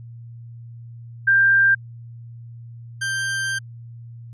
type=tone pair in turn; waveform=sine / 40% pulse; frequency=1586 / 1574.1 Hz; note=G6 / G6; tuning=+20 / +7 cents; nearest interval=unison; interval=13 cents; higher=first; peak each=-12 / -21 dBFS; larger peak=first; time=1.27-1.75 / 3.01-3.59 s; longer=second; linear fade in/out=10 ms; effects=added 117 Hz sine -36 dBFS peak until 4.33 s + resampled to 24000 Hz